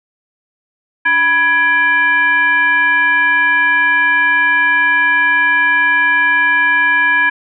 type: tone with frequency modulation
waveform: sine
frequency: 1669 Hz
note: G#6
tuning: 8 cents sharp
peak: -9 dBFS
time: 1.05-7.3 s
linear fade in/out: 10 ms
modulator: 689 Hz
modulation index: 0.78
effects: none